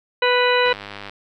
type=harmonic tone; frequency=493.9 Hz; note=B4; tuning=in tune; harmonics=1 / 2 / 3 / 4 / 5 / 6 / 8; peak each=-18 / -21 / -23 / -24 / -25 / -26 / -27 dBFS; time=0.22-0.73 s; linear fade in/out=5 ms
type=click train; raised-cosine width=0.3 ms; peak=-17 dBFS; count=45; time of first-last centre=0.66-1.096 s; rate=101 Hz
effects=none